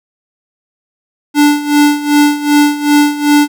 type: tone with tremolo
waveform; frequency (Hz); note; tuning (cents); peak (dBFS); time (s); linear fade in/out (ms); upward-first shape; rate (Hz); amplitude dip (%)
square; 293.1; D4; -3; -5; 1.34-3.48; 50; sine; 2.6; 80
effects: none